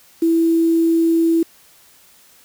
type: tone with quantisation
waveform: sine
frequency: 330.4 Hz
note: E4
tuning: 4 cents sharp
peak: -12 dBFS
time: 0.22-1.43 s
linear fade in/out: 5 ms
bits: 6
effects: white hiss -50 dBFS RMS until 2.44 s